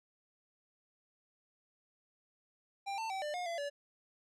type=tone with pitch steps; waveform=square; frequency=792 / 893 / 769 / 596 / 716 / 678 / 573 Hz; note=G5 / A5 / G5 / D5 / F5 / E5 / D5; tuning=+18 / +25 / -33 / +25 / +43 / +49 / -43 cents; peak=-37 dBFS; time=2.86-3.7 s; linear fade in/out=20 ms; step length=120 ms; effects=low-pass 7000 Hz 12 dB/octave